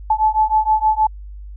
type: beating tone pair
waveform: sine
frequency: 863 / 869.4 Hz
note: A5 / A5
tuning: -34 / -21 cents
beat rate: 6.4 Hz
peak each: -16 dBFS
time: 0.1-1.07 s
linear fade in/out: 5 ms
effects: added 50 Hz sine -31 dBFS peak until 1.56 s